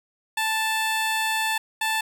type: tone pair in turn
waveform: 15% pulse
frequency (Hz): 880 / 880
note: A5 / A5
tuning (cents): 0 / 0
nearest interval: unison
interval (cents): 0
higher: neither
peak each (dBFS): -16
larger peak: neither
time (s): 0.37-1.58 / 1.81-2.01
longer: first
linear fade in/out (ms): 5
effects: none